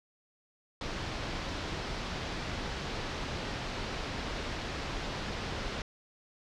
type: low-pass noise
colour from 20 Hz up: pink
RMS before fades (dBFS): -37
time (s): 0.81-5.82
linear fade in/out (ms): 2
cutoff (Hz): 5200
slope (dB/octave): 24
effects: none